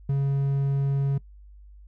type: tone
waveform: triangle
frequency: 138.59 Hz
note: C#3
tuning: in tune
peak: -19 dBFS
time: 0.09-1.18 s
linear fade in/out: 5 ms
effects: noise-tail reverb RT60 0.1 s tail -22 dB re dry + added 50 Hz sine -45 dBFS peak until 1.87 s